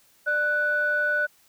sine tone pair together, 594.7 / 1484 Hz, D5 / F#6, +22 / +5 cents, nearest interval octave + major third, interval 1583 cents, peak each -28 / -21 dBFS, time 0.26-1.27 s, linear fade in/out 20 ms, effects tanh soft clip ceiling -14 dBFS + white hiss -60 dBFS RMS until 1.48 s

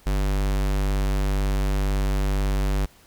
square tone, 49 Hz, G1, in tune, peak -21 dBFS, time 0.06-2.86 s, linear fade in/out 10 ms, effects pink hiss -54 dBFS RMS until 3.06 s

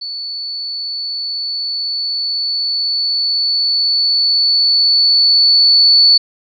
sine tone with level ramp, 4458 Hz, C#8, 9 cents sharp, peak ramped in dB -22 to -5 dBFS, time 0.01-6.18 s, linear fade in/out 10 ms, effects none

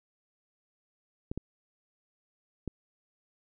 clicks, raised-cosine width 3 ms, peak -21 dBFS, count 3, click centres 1.315 / 1.376 / 2.677 s, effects none

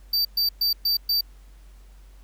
square tone bursts, 4644 Hz, D8, 20 cents flat, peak -20 dBFS, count 5, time 0.13-1.21 s, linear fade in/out 5 ms, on 120 ms, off 120 ms, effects added 47 Hz sine -45 dBFS peak until 2.23 s + pink hiss -60 dBFS RMS until 2.23 s

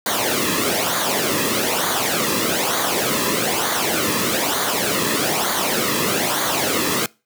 pink noise with flanger, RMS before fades -20 dBFS, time 0.06-7.06 s, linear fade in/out 2 ms, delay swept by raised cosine 0.37 to 1.37 ms, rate 1.1 Hz, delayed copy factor -0.65, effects noise-tail reverb RT60 0.3 s tail -24 dB re dry + high-pass 150 Hz 12 dB/octave

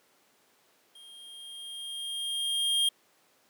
square tone with level ramp, 3221 Hz, G7, 46 cents sharp, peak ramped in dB -50 to -23 dBFS, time 0.95-2.89 s, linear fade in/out 5 ms, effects pink hiss -65 dBFS RMS until 3.49 s + high-pass 300 Hz 12 dB/octave

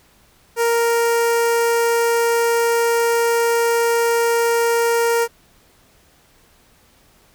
sawtooth tone with notch filter, 466.2 Hz, A#4, in tune, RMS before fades -17 dBFS, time 0.56-5.28 s, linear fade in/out 50 ms, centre 3600 Hz, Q 1.4, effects pink hiss -54 dBFS RMS until 7.34 s

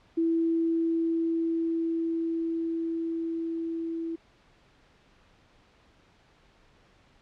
sine tone with level ramp, 330 Hz, E4, 2 cents sharp, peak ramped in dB -22 to -30 dBFS, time 0.17-4.16 s, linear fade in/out 10 ms, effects pink hiss -61 dBFS RMS until 7.21 s + low-pass 4000 Hz 12 dB/octave

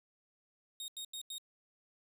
sawtooth tone bursts, 3723 Hz, A#7, 3 cents flat, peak -38 dBFS, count 4, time 0.8-1.382 s, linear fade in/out 2 ms, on 81 ms, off 86 ms, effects 11-bit

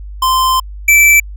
square tone pair in turn, 1038 / 2324 Hz, C6 / D7, -14 / -19 cents, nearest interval octave + major second, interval 1395 cents, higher second, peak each -10 / -5 dBFS, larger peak second, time 0.22-0.6 / 0.88-1.2 s, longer first, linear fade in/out 5 ms, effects added 50 Hz sine -25 dBFS peak until 1.36 s

